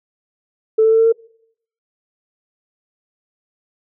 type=tone with pitch steps; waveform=sine; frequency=440 / 443.8 / 447.7 / 451.6 / 455.5 Hz; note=A4 / A4 / A4 / A4 / A#4; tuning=0 / +15 / +30 / +45 / -40 cents; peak=-8 dBFS; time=0.78-1.125 s; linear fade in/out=10 ms; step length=69 ms; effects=noise-tail reverb RT60 0.7 s tail -25 dB re dry + tanh soft clip ceiling -4 dBFS